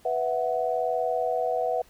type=chord; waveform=sine; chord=B suspended fourth; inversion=none; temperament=equal; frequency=493.9 / 659.3 / 740 Hz; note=B4 / E5 / F#5; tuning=0 / 0 / 0 cents; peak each=-28 dBFS; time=0.05-1.82 s; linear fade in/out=5 ms; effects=pink hiss -58 dBFS RMS until 1.89 s